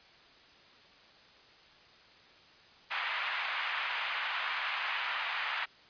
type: band-pass noise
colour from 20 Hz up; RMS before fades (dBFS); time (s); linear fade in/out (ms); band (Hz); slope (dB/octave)
white; -35; 2.9-5.66; 20; 860 to 2800; 24
effects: white hiss -58 dBFS RMS until 5.89 s + resampled to 11025 Hz